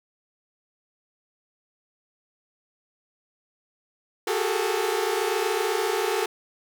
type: tone cluster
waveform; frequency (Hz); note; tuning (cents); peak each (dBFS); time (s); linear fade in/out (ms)
sawtooth; 369.1 / 402.8 / 430.4 / 451.3; F#4 / G4 / A4 / A4; -4 / +47 / -38 / +44; -25; 4.27-6.26; 5
effects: none